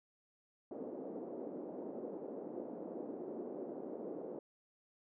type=band-pass noise; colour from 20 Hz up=white; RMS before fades=-45 dBFS; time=0.71-4.39 s; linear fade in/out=2 ms; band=240 to 510 Hz; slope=24 dB/octave; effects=none